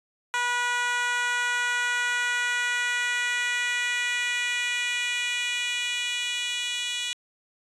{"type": "tone with high-pass filter sweep", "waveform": "10% pulse", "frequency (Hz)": 486.5, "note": "B4", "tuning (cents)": -26, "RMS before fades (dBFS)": -27, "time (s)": [0.34, 7.13], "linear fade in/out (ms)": 0, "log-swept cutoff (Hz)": [1100, 3200], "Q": 2.1, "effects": ["resampled to 24000 Hz"]}